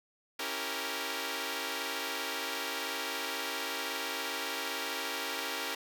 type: chord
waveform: 5% pulse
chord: C# diminished seventh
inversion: none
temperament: equal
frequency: 277.2 / 329.6 / 392 / 466.2 Hz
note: C#4 / E4 / G4 / Bb4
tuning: 0 / 0 / 0 / 0 cents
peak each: -29 / -31 / -29 / -26 dBFS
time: 0.39-5.75 s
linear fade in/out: 5 ms
effects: none